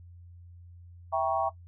sine chord, E diminished seventh, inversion none, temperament equal with one note detuned, 659.3 / 784 / 947 / 1108.7 Hz, E5 / G5 / Bb5 / Db6, 0 / 0 / +27 / 0 cents, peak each -29 / -29 / -32 / -32 dBFS, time 1.12-1.5 s, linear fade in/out 20 ms, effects noise-tail reverb RT60 0.1 s tail -18 dB re dry + added 87 Hz sine -47 dBFS peak until 1.67 s

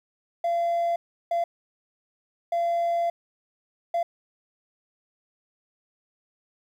triangle tone bursts at uneven times, 684 Hz, F5, 36 cents flat, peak -19 dBFS, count 4, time 0.44-0.96 / 1.31-1.44 / 2.52-3.1 / 3.94-4.03 s, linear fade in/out 5 ms, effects tanh soft clip ceiling -17 dBFS + 10-bit

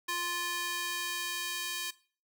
square tone with high-pass filter sweep, 349.2 Hz, F4, in tune, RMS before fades -35 dBFS, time 0.08-1.91 s, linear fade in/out 10 ms, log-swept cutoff 1300 to 2500 Hz, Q 0.91, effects noise-tail reverb RT60 0.4 s tail -18 dB re dry

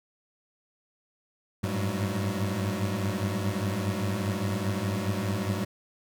25% pulse tone cluster, 98.2 / 103.1 / 110.6 / 187.1 Hz, G2 / G#2 / A2 / F#3, +4 / -12 / +9 / +20 cents, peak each -28 / -28 / -32 / -30 dBFS, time 1.63-5.65 s, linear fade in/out 10 ms, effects none

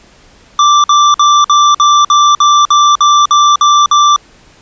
square tone bursts, 1174.7 Hz, D6, in tune, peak -5 dBFS, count 12, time 0.59-4.162 s, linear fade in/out 2 ms, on 250 ms, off 52 ms, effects pink hiss -43 dBFS RMS until 4.61 s + resampled to 16000 Hz

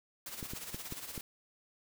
white noise with tremolo, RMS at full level -42 dBFS, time 0.26-1.21 s, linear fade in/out 2 ms, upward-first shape sine, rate 17 Hz, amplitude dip 60%
clicks, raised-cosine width 3 ms, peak -28 dBFS, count 5, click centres 0.428 / 0.535 / 0.745 / 0.924 / 1.178 s
effects none

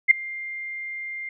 sine tone with ADSR envelope, 2100 Hz, C7, 6 cents sharp, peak -7 dBFS, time 0.08-1.29 s, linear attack 29 ms, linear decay 6 ms, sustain -23 dB, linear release 3 ms, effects none

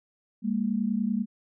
sine tone pair together, 201.1 / 231.4 Hz, G3 / A#3, +44 / -13 cents, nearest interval major second, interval 243 cents, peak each -27 / -27 dBFS, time 0.42-1.26 s, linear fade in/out 50 ms, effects none

